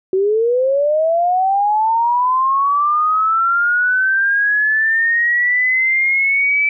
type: linear sweep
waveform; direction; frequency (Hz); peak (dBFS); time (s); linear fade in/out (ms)
sine; up; 370.5 to 2318; -12; 0.13-6.69; 2
effects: none